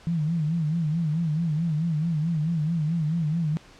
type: tone with vibrato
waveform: sine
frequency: 160 Hz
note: D#3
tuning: 49 cents sharp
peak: -22 dBFS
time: 0.07-3.57 s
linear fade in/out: 0 ms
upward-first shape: sine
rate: 4.6 Hz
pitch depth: 120 cents each way
effects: pink hiss -51 dBFS RMS until 3.79 s + low-pass 6000 Hz 12 dB/octave